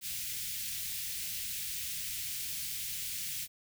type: band-stop noise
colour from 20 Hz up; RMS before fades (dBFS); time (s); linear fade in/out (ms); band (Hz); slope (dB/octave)
white; -38; 0.01-3.48; 50; 170 to 2100; 24
effects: none